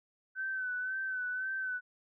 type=tone with vibrato; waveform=sine; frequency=1520 Hz; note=F#6; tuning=46 cents sharp; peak=-33 dBFS; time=0.35-1.81 s; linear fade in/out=50 ms; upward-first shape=sine; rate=1.9 Hz; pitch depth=41 cents each way; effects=none